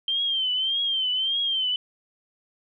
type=tone with vibrato; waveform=sine; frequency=3136 Hz; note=G7; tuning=in tune; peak=-22 dBFS; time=0.08-1.76 s; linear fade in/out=2 ms; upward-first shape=triangle; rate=1.7 Hz; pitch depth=99 cents each way; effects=none